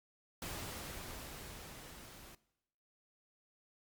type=noise with level ramp; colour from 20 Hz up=pink; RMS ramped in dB=-43 to -55 dBFS; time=0.42-2.35 s; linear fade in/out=2 ms; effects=noise-tail reverb RT60 0.9 s tail -20 dB re dry + Opus 48 kbps